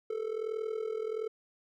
triangle tone with amplitude modulation, 440 Hz, A4, in tune, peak -27 dBFS, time 0.1-1.28 s, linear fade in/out 5 ms, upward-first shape sine, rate 41.3 Hz, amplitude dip 80%, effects none

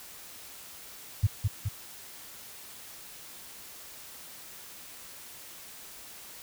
sine tone with echo, 101.8 Hz, G#2, 34 cents flat, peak -18 dBFS, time 1.23-1.27 s, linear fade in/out 10 ms, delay 210 ms, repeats 2, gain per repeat -4 dB, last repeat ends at 1.69 s, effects white hiss -47 dBFS RMS until 6.42 s

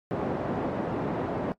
pink band-pass noise, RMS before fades -30 dBFS, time 0.11-1.52 s, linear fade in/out 0 ms, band 180 to 720 Hz, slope 12 dB/octave, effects noise-tail reverb RT60 0.1 s tail -19 dB re dry + AAC 48 kbps

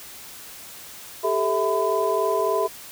sine tone cluster, 394.7 / 438.2 / 654 / 1006 Hz, G4 / A4 / E5 / B5, +12 / -7 / -14 / +32 cents, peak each -25 dBFS, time 1.23-2.68 s, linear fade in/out 20 ms, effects white hiss -41 dBFS RMS until 2.91 s

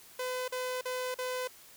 sawtooth tone bursts, 506 Hz, B4, 42 cents sharp, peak -29 dBFS, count 4, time 0.19-1.476 s, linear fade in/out 5 ms, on 290 ms, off 42 ms, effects white hiss -55 dBFS RMS until 1.76 s

